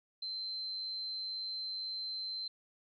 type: tone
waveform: sine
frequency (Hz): 4099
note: C8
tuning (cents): -36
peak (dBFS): -37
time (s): 0.22-2.48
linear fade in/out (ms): 5
effects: none